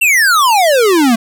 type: exponential sweep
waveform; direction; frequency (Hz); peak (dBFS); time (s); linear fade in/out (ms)
square; down; 2792 to 219.2; -8; 0.01-1.16; 10
effects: none